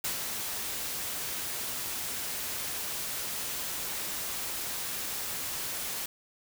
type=noise with ADSR envelope; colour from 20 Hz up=white; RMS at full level=-31 dBFS; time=0.04-6.06 s; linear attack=5 ms; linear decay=120 ms; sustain=-4 dB; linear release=4 ms; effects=none